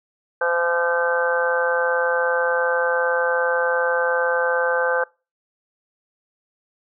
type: harmonic tone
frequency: 171.3 Hz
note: F3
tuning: 33 cents flat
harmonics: 3 / 4 / 5 / 6 / 7 / 8 / 9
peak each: -21 / -32 / -27 / -33 / -29 / -33 / -22 dBFS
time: 0.41-5.04 s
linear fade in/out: 5 ms
effects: noise-tail reverb RT60 0.3 s tail -25 dB re dry